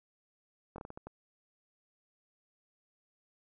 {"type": "slowing click train", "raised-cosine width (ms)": 1, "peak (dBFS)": -30, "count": 7, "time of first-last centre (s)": [0.76, 1.07], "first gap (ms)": 22, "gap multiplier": 1.34, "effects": []}